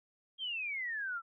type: exponential sweep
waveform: sine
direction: down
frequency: 3256 to 1319 Hz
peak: -35 dBFS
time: 0.38-1.22 s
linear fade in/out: 50 ms
effects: none